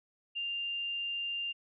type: tone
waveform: sine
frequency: 2794 Hz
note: F7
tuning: in tune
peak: -33 dBFS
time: 0.35-1.53 s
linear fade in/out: 20 ms
effects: none